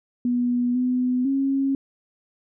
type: tone with pitch steps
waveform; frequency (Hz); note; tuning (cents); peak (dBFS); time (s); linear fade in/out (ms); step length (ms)
sine; 244.2 / 251 / 272.3; B3 / B3 / C#4; -19 / +28 / -31; -19; 0.25-1.75; 2; 500
effects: none